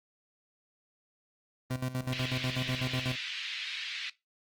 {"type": "tone with tremolo", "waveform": "30% pulse", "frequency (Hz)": 128.1, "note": "C3", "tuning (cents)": -36, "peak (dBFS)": -27, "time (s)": [1.7, 3.16], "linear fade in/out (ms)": 10, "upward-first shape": "square", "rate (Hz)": 8.1, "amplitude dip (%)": 75}
{"type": "band-pass noise", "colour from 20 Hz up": "pink", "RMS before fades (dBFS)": -38, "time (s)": [2.12, 4.1], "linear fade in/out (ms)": 5, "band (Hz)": [2200, 3900], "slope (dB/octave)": 24}
{"effects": ["noise-tail reverb RT60 0.2 s tail -18 dB re dry", "Opus 24 kbps"]}